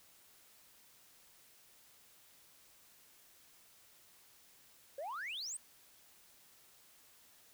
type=exponential sweep; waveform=sine; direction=up; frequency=524 to 8980 Hz; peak=-38 dBFS; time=4.98-5.57 s; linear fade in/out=5 ms; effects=tanh soft clip ceiling -38 dBFS + white hiss -64 dBFS RMS until 7.53 s